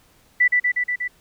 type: tone with echo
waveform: sine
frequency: 1975.5 Hz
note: B6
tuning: in tune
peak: -12 dBFS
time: 0.4-0.48 s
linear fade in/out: 10 ms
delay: 120 ms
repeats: 5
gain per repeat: -2 dB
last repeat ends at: 1.08 s
effects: pink hiss -57 dBFS RMS until 1.2 s